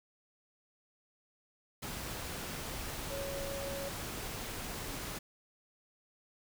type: tone in noise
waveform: sine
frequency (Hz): 554.4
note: C#5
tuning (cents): 0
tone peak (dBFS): -39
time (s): 3.1-3.89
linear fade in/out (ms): 10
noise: pink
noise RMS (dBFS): -41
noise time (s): 1.82-5.19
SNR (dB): -1
effects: none